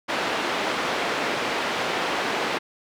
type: band-pass noise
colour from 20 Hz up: pink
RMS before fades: -26 dBFS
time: 0.08-2.59 s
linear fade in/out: 20 ms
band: 370 to 3200 Hz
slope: 12 dB/octave
effects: none